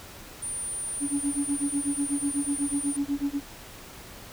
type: tone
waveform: sine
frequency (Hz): 9290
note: D9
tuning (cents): -20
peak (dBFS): -30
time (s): 0.42-2.97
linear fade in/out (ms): 10
type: tone with tremolo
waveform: sine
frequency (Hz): 282.9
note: C#4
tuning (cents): +35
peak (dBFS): -21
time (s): 1-3.41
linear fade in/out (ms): 50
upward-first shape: sine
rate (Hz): 8.1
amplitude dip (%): 100
effects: tanh soft clip ceiling -19 dBFS + pink hiss -45 dBFS RMS until 4.32 s